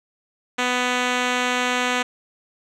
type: tone with low-pass filter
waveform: 5% pulse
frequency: 248.5 Hz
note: B3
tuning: 11 cents sharp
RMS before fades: -22 dBFS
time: 0.58-2.03 s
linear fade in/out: 10 ms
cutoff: 5900 Hz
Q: 0.88
effects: none